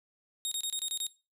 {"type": "tone bursts", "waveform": "20% pulse", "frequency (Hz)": 3729, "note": "A#7", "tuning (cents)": 0, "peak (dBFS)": -25, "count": 7, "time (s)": [0.45, 1.067], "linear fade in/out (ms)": 0, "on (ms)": 65, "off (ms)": 27, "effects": ["noise-tail reverb RT60 0.3 s tail -21 dB re dry"]}